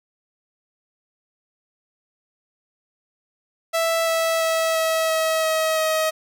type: tone with pitch steps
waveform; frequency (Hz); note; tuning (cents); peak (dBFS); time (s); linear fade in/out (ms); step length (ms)
sawtooth; 659.3 / 654.7 / 650.2 / 645.7 / 641.3 / 636.8 / 632.4; E5 / E5 / E5 / E5 / E5 / D#5 / D#5; 0 / -12 / -24 / -36 / -48 / +40 / +28; -15; 3.73-6.11; 20; 340
effects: none